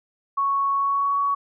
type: tone with pitch glide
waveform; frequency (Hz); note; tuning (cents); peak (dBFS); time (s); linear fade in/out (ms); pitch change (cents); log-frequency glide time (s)
sine; 1108.7 to 1123.5; C#6 to C#6; 0 to +23; -19; 0.37-1.35; 10; +23; 0.74-1.17
effects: none